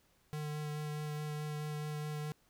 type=tone with vibrato; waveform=square; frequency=150.6 Hz; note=D3; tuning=44 cents sharp; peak=-38 dBFS; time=0.33-2.32 s; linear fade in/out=0 ms; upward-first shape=sine; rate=4.7 Hz; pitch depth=11 cents each way; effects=pink hiss -71 dBFS RMS until 2.49 s